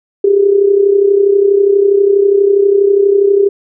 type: tone with amplitude modulation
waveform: sine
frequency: 399.3 Hz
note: G4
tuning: 32 cents sharp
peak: -3 dBFS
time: 0.24-3.49 s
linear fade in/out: 5 ms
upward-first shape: sine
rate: 32.3 Hz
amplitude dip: 65%
effects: none